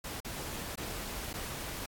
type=noise with dropouts; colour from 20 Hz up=pink; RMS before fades=-40 dBFS; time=0.04-1.86 s; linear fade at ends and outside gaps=5 ms; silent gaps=0.204-0.246 / 0.757-0.775 / 1.331-1.338 s; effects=AAC 64 kbps